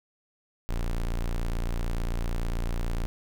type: tone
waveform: 45% pulse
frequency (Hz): 28.97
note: A#0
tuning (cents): -10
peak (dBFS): -26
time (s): 0.69-3.06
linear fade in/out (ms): 0
effects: none